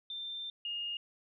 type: tone pair in turn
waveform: sine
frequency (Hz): 3579 / 2841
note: A7 / F7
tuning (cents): +29 / +29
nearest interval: major third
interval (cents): 400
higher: first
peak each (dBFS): -38 / -35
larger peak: second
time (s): 0.1-0.5 / 0.65-0.97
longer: first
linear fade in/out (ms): 2
effects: none